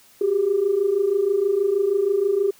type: tone pair together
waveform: sine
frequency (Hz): 377.4 / 403.7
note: F#4 / G#4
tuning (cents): +34 / -49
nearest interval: minor second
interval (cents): 117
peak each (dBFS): -22 / -18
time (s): 0.21-2.51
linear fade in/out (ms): 5
effects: tanh soft clip ceiling -10 dBFS + white hiss -53 dBFS RMS until 2.59 s